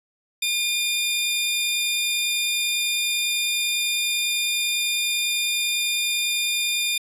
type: tone pair together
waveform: sawtooth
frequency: 2422 / 3608 Hz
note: D#7 / A7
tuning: -47 / +43 cents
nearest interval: perfect fifth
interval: 690 cents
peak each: -21 / -21 dBFS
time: 0.42-6.98 s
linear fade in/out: 5 ms
effects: resampled to 32000 Hz